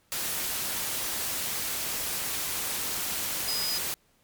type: tone in noise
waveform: sine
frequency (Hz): 4978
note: D#8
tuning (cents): 0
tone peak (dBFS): -29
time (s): 3.48-3.78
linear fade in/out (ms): 0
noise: white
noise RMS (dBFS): -31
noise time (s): 0.12-3.94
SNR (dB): -1
effects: pink hiss -66 dBFS RMS until 4.23 s + MP3 96 kbps